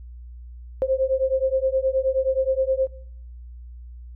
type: beating tone pair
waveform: sine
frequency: 523.3 / 532.8 Hz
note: C5 / C5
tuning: 0 / +31 cents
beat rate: 9.5 Hz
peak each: -22 dBFS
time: 0.82-2.87 s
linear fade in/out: 0 ms
effects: noise-tail reverb RT60 0.6 s tail -19 dB re dry + added 60 Hz sine -37 dBFS peak until 4.15 s